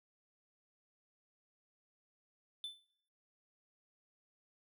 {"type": "tone with exponential decay", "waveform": "triangle", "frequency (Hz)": 3520, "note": "A7", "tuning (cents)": 0, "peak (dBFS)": -36, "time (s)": [2.64, 2.9], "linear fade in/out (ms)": 1, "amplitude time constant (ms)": 55, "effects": ["noise-tail reverb RT60 0.6 s tail -20 dB re dry"]}